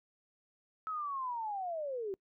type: linear sweep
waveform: sine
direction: down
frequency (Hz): 1300 to 370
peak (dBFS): -35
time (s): 0.87-2.14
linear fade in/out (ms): 0
effects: noise-tail reverb RT60 0.1 s tail -25 dB re dry